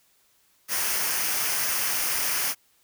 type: noise with comb filter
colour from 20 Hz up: white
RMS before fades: -26 dBFS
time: 0.68-2.55 s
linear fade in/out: 50 ms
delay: 0.26 ms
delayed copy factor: -0.55
effects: white hiss -64 dBFS RMS until 2.83 s